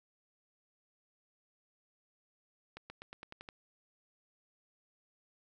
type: accelerating click train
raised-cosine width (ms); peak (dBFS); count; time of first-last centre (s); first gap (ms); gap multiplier
0.3; -30; 8; 2.77-3.488; 130; 0.92
effects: none

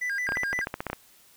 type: tone with vibrato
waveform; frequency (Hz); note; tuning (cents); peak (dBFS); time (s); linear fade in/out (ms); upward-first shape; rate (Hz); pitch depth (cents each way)
triangle; 1791; A6; +30; -25; 0.01-0.65; 10; square; 5.8; 180
type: clicks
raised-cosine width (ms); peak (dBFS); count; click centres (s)
0.5; -15; 12; 0.29 / 0.321 / 0.371 / 0.434 / 0.53 / 0.59 / 0.671 / 0.741 / 0.805 / 0.867 / 0.9 / 0.931
effects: white hiss -57 dBFS RMS until 1.36 s

